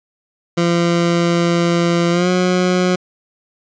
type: tone with pitch glide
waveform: 20% pulse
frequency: 171.3 to 181.49 Hz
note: F3 to F#3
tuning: -33 to -33 cents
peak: -8 dBFS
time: 0.57-2.96 s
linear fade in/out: 10 ms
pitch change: +100 cents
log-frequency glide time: 2.11-2.29 s
effects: resampled to 16000 Hz + 8-bit